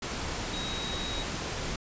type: tone in noise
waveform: sine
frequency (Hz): 3812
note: A#7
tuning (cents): +38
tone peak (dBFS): -36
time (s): 0.53-1.23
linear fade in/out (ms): 5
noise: pink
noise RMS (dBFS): -34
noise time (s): 0.02-1.76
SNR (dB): -5
effects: resampled to 16000 Hz